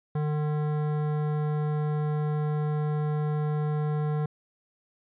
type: tone with hard clipping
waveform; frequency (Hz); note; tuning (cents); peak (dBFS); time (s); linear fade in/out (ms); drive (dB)
sine; 150.5; D3; +43; -27; 0.15-4.26; 5; 15
effects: resampled to 8000 Hz